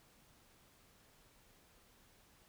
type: silence
effects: pink hiss -67 dBFS RMS until 2.48 s